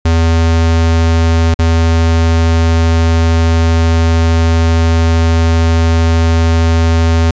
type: tone with dropouts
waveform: square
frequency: 82.41 Hz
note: E2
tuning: in tune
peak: -8 dBFS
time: 0.05-7.31 s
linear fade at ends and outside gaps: 5 ms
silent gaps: 1.543-1.59 s
effects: resampled to 16000 Hz + 8-bit